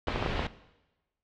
pink low-pass noise, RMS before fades -33 dBFS, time 0.07-0.47 s, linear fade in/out 2 ms, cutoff 3700 Hz, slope 24 dB/octave
clicks, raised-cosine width 1 ms, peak -15 dBFS, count 5, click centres 0.084 / 0.16 / 0.226 / 0.262 / 0.394 s
effects noise-tail reverb RT60 1.0 s tail -17 dB re dry

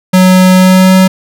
square tone with pitch glide, 185 to 187.37 Hz, F#3 to F#3, 0 to +22 cents, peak -3 dBFS, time 0.13-1.08 s, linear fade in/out 10 ms, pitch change +22 cents, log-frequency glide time 0.56-0.94 s, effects none

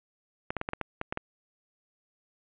clicks, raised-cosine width 0.5 ms, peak -16 dBFS, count 9, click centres 0.505 / 0.567 / 0.614 / 0.689 / 0.734 / 0.813 / 1.014 / 1.125 / 1.174 s, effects resampled to 8000 Hz + 8-bit

